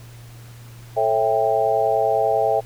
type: chord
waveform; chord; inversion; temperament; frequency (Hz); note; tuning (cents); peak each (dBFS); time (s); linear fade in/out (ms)
sine; A dominant seventh; none; just; 440 / 550 / 660 / 792; A4 / C#5 / E5 / G5; 0 / -14 / +2 / +18; -23 / -24 / -20 / -21; 0.96-2.61; 20
effects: added 118 Hz sine -39 dBFS peak until 2.65 s + pink hiss -48 dBFS RMS until 2.65 s